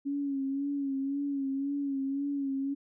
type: tone with vibrato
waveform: sine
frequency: 277.2 Hz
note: C#4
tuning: in tune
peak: -29 dBFS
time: 0.05-2.75 s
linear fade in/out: 20 ms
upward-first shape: sine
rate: 1.9 Hz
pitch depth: 46 cents each way
effects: none